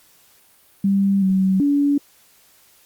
sine tone with pitch steps, 197 / 190 / 285.5 Hz, G3 / F#3 / D4, +9 / +46 / -49 cents, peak -14 dBFS, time 0.84-1.98 s, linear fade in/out 5 ms, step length 380 ms, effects white hiss -54 dBFS RMS until 2.85 s + Opus 48 kbps

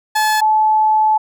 30% pulse / sine tone pair in turn, 861 / 864.7 Hz, A5 / A5, -38 / -30 cents, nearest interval unison, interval 8 cents, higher second, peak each -10 dBFS, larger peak neither, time 0.15-0.41 / 0.41-1.18 s, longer second, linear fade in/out 10 ms, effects none

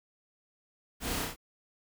pink noise with echo, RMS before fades -36 dBFS, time 1-1.27 s, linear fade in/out 50 ms, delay 31 ms, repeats 3, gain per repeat -2 dB, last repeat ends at 1.363 s, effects none

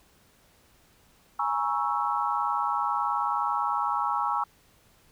sine chord, A# half-diminished seventh, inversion third, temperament equal with one note detuned, 830.6 / 950.3 / 1108.7 / 1318.5 Hz, G#5 / A#5 / C#6 / E6, 0 / +33 / 0 / 0 cents, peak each -30 dBFS, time 1.39-4.44 s, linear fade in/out 5 ms, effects pink hiss -61 dBFS RMS until 5.11 s

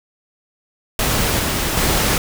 pink noise with level steps, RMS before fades -18 / -20 / -17 dBFS, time 0.99-2.18 s, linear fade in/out 2 ms, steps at 1.39 / 1.77 s, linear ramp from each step 2 ms, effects none

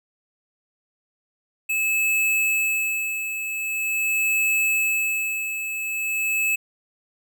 square tone with tremolo, 2601 Hz, E7, 24 cents flat, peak -19 dBFS, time 1.69-6.56 s, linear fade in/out 10 ms, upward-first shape sine, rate 0.44 Hz, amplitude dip 60%, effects none

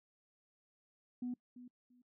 sine tone with echo, 246.9 Hz, B3, in tune, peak -36 dBFS, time 1.22-1.34 s, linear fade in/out 5 ms, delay 340 ms, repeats 2, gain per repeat -14 dB, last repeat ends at 2.02 s, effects noise-tail reverb RT60 0.1 s tail -22 dB re dry + tanh soft clip ceiling -33 dBFS

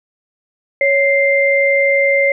sine tone pair together, 554.4 / 2093 Hz, C#5 / C7, 0 / 0 cents, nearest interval octave + major seventh, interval 2300 cents, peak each -13 dBFS, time 0.81-2.32 s, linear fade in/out 2 ms, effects none

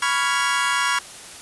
30% pulse chord, C# dominant seventh, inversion third, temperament equal with one note detuned, 987.8 / 1117.1 / 1396.9 / 1661.2 Hz, B5 / C#6 / E#6 / G#6, 0 / +13 / 0 / 0 cents, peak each -22 dBFS, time 0.02-0.99 s, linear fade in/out 5 ms, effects white hiss -39 dBFS RMS until 1.41 s + resampled to 24000 Hz

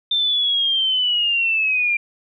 sine linear sweep, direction down, 3593 to 2370 Hz, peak -16 dBFS, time 0.11-1.97 s, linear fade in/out 5 ms, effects none

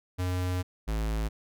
square tone pair in turn, 90.8 / 54.16 Hz, F#2 / A1, -32 / -27 cents, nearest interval major sixth, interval 895 cents, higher first, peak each -28 dBFS, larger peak neither, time 0.18-0.63 / 0.87-1.29 s, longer first, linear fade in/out 20 ms, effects none

